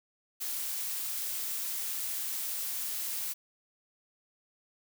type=noise; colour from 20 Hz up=blue; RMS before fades=-35 dBFS; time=0.4-3.34 s; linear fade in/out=20 ms; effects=none